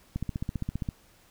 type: click train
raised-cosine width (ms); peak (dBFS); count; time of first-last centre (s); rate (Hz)
5; -18; 12; 0.16-0.888; 15.1
effects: pink hiss -60 dBFS RMS until 1.3 s